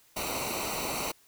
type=noise with comb filter; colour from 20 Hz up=pink; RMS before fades=-33 dBFS; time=0.16-1.12 s; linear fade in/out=10 ms; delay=0.59 ms; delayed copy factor=-0.8; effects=white hiss -62 dBFS RMS until 1.27 s